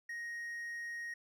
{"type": "tone", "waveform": "triangle", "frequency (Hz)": 1874, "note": "A#6", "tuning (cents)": 9, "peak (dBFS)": -38, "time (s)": [0.09, 1.14], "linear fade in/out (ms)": 5, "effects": []}